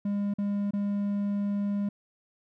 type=tone with dropouts; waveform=triangle; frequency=202.6 Hz; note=G#3; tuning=43 cents flat; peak=-24 dBFS; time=0.05-1.89 s; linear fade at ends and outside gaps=5 ms; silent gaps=0.339-0.384 / 0.709-0.734 s; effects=none